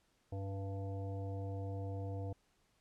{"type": "harmonic tone with a mistuned harmonic", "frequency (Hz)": 97.9, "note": "G2", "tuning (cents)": -2, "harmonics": [1, 3, 5, 7, 9], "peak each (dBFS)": [-39, -49, -48, -51, -60], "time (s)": [0.32, 2.33], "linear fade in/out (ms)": 5, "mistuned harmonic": 3, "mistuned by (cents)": -19, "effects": ["pink hiss -75 dBFS RMS until 2.8 s", "low-pass 10000 Hz 12 dB/octave"]}